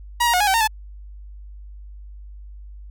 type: tone with pitch steps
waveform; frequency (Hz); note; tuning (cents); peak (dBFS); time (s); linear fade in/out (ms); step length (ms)
sawtooth; 956 / 943 / 724 / 830 / 768 / 916 / 867; A#5 / A#5 / F#5 / G#5 / G5 / A#5 / A5; +43 / +20 / -38 / -1 / -36 / -31 / -26; -12; 0.2-0.676; 10; 68
effects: added 50 Hz sine -36 dBFS peak until 2.9 s